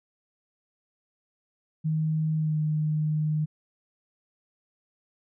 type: tone with pitch glide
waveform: sine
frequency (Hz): 156.8 to 153.48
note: D#3 to D#3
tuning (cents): +14 to -23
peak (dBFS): -23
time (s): 1.84-3.46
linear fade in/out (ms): 20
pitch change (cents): -37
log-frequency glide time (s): 2.36-2.58
effects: none